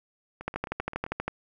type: two click trains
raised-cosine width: 0.5 ms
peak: -24 / -14 dBFS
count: 6 / 11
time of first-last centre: 0.41-1.064 / 0.48-1.28 s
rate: 7.64 / 12.5 Hz
effects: none